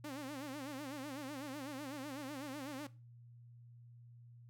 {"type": "tone with vibrato", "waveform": "sawtooth", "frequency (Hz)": 280, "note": "C#4", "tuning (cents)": 18, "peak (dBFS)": -39, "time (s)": [0.04, 2.87], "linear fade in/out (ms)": 5, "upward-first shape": "sine", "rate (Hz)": 8, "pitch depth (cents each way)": 140, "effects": ["noise-tail reverb RT60 0.3 s tail -18 dB re dry", "added 119 Hz sine -55 dBFS peak until 4.49 s"]}